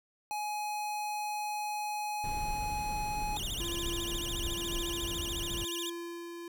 square tone, 840 Hz, G#5, 19 cents sharp, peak -34 dBFS, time 0.31-3.37 s, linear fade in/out 0 ms
brown noise, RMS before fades -39 dBFS, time 2.24-5.65 s, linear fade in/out 2 ms
sawtooth tone with vibrato, 3221 Hz, G7, 46 cents sharp, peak -33 dBFS, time 3.36-5.9 s, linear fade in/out 5 ms, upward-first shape sine, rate 14 Hz, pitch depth 250 cents each way
square tone with tremolo, 342 Hz, F4, 36 cents flat, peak -38 dBFS, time 3.6-6.48 s, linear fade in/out 2 ms, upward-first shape sine, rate 1 Hz, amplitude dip 35%
effects none

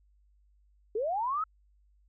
sine linear sweep, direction up, 400.9 to 1318.5 Hz, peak -28 dBFS, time 0.95-1.44 s, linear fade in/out 5 ms, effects added 50 Hz sine -62 dBFS peak until 2.08 s

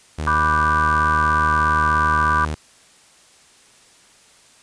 sawtooth tone, 76.9 Hz, D#2, 20 cents flat, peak -19 dBFS, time 0.18-2.55 s, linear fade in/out 10 ms
sine chord, G major seventh, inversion first, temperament equal, 987.8 / 1174.7 / 1480 / 1568 Hz, B5 / D6 / F#6 / G6, 0 / 0 / 0 / 0 cents, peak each -21 / -18 / -24 / -24 dBFS, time 0.27-2.45 s, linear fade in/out 2 ms
effects white hiss -51 dBFS RMS until 4.62 s + resampled to 22050 Hz

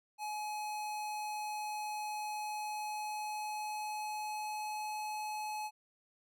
square tone with pitch glide, 846 to 851.9 Hz, G#5 to G#5, +32 to +44 cents, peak -38 dBFS, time 0.18-5.71 s, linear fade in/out 50 ms, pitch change +12 cents, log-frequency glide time 2.34-5.08 s, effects none

